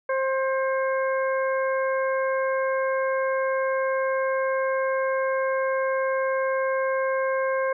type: harmonic tone with a mistuned harmonic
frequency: 530 Hz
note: C5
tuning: 22 cents sharp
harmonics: 1 / 2 / 3 / 4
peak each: -23 / -29 / -31 / -37 dBFS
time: 0.09-7.73 s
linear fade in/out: 5 ms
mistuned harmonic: 4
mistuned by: +24 cents
effects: none